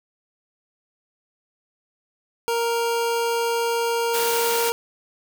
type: tone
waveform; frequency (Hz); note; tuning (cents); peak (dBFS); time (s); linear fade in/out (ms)
25% pulse; 466.2; A#4; 0; -17; 2.48-4.72; 0
type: high-pass noise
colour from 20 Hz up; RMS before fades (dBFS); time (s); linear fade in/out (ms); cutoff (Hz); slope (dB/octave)
white; -27; 4.13-4.71; 20; 220; 12
effects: none